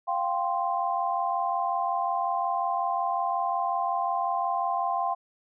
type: chord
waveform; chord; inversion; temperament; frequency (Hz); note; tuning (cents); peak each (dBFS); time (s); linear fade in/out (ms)
sine; F suspended second; none; equal; 698.5 / 784 / 1046.5; F5 / G5 / C6; 0 / 0 / 0; -29; 0.07-5.15; 20
effects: none